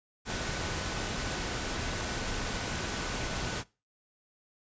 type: tone in noise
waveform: sine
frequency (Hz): 1492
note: F#6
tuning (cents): +14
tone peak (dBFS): -45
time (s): 0.25-3.64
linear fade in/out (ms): 50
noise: pink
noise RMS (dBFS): -34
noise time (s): 0.25-3.64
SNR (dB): -14
effects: noise-tail reverb RT60 0.3 s tail -22 dB re dry + resampled to 16000 Hz